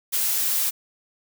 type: noise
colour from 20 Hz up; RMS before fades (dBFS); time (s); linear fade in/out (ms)
blue; -23; 0.12-0.71; 20
effects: none